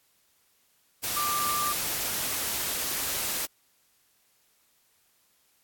sine tone in noise, 1183 Hz, D6, 12 cents sharp, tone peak -27 dBFS, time 1.16-1.73 s, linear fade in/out 10 ms, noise white, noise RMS -30 dBFS, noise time 1.03-3.46 s, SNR 0 dB, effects white hiss -67 dBFS RMS until 5.63 s + AAC 64 kbps

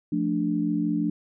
sine chord, D minor, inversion first, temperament equal, 174.61 / 220 / 293.7 Hz, F3 / A3 / D4, 0 / 0 / 0 cents, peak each -28 / -28 / -25 dBFS, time 0.12-1.1 s, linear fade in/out 5 ms, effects none

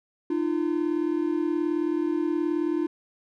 triangle tone pair together, 304.2 / 343 Hz, D#4 / F4, -39 / -31 cents, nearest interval major second, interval 208 cents, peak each -24 dBFS, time 0.3-2.87 s, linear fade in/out 5 ms, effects none

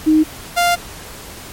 sine / sawtooth tone pair in turn, 311.1 / 698.4 Hz, D#4 / F5, 0 / 0 cents, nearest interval octave + major second, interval 1400 cents, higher second, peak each -8 dBFS, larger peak neither, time 0.06-0.24 / 0.56-0.76 s, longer second, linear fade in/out 20 ms, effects pink hiss -34 dBFS RMS until 1.52 s + MP3 64 kbps

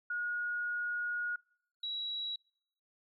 sine tone pair in turn, 1443 / 3888 Hz, F#6 / B7, -44 / -28 cents, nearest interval octave + perfect fourth, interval 1716 cents, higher second, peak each -33 / -35 dBFS, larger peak first, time 0.1-1.36 / 1.83-2.36 s, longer first, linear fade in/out 5 ms, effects noise-tail reverb RT60 0.7 s tail -26 dB re dry

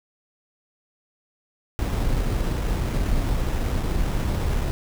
brown noise with sample-and-hold, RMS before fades -23 dBFS, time 1.79-4.71 s, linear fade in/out 0 ms, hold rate 4410 Hz, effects none

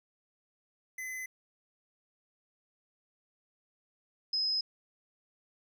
square / sine tone pair in turn, 2030 / 5086 Hz, B6 / D#8, +47 / +37 cents, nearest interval octave + major third, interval 1590 cents, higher second, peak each -38 / -28 dBFS, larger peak second, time 0.98-1.26 / 4.33-4.61 s, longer neither, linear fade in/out 5 ms, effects none

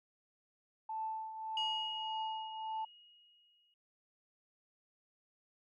sine tone with tremolo, 880 Hz, A5, in tune, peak -35 dBFS, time 0.89-2.85 s, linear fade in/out 5 ms, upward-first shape triangle, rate 1.7 Hz, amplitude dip 65%
sine tone with exponential decay, 2884 Hz, F#7, 45 cents flat, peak -32 dBFS, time 1.57-3.74 s, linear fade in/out 2 ms, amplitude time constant 470 ms
effects tanh soft clip ceiling -27 dBFS

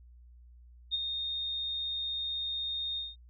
sine tone with ADSR envelope, 3682 Hz, A#7, 22 cents flat, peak -26 dBFS, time 0.91-3.16 s, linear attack 33 ms, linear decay 23 ms, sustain -6 dB, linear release 190 ms, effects added 60 Hz sine -52 dBFS peak until 3.29 s

